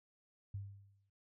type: tone with exponential decay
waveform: sine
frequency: 99.4 Hz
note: G2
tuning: 25 cents sharp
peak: -38 dBFS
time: 0.54-1.1 s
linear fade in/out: 5 ms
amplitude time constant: 120 ms
effects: none